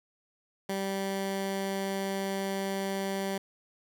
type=tone; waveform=15% pulse; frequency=194.7 Hz; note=G3; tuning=12 cents flat; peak=-24 dBFS; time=0.69-3.38 s; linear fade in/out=5 ms; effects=none